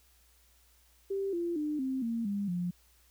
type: tone with pitch steps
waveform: sine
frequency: 392 / 343.2 / 300.5 / 263.1 / 230.4 / 201.7 / 176.65 Hz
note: G4 / F4 / D4 / C4 / A#3 / G3 / F3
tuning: 0 / -30 / +40 / +10 / -20 / +50 / +20 cents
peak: -30 dBFS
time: 1.1-2.71 s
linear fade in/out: 10 ms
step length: 230 ms
effects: added 60 Hz sine -65 dBFS peak until 3.1 s + white hiss -66 dBFS RMS until 3.1 s